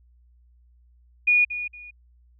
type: tone with echo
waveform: sine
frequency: 2450 Hz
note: D#7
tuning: 27 cents flat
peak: -15 dBFS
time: 1.27-1.45 s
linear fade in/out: 10 ms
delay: 230 ms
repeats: 2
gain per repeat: -12 dB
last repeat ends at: 1.91 s
effects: added 60 Hz sine -54 dBFS peak until 2.39 s